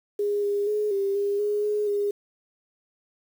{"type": "tone with pitch steps", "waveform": "sine", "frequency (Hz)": [410.4, 406.5, 421.1, 395.1, 403.8, 415.2, 418.7, 408.2], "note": ["G#4", "G#4", "G#4", "G4", "G#4", "G#4", "G#4", "G#4"], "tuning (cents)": [-21, -37, 24, 14, -49, 0, 14, -30], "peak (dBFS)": -22, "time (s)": [0.19, 2.11], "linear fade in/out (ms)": 5, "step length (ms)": 240, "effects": ["8-bit"]}